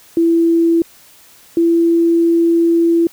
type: tone pair in turn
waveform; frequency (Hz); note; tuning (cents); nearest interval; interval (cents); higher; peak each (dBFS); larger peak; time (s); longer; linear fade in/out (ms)
sine; 333.6 / 335.7; E4 / E4; +21 / +32; unison; 11; second; -9; neither; 0.17-0.82 / 1.57-3.07; second; 2
effects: white hiss -45 dBFS RMS until 3.12 s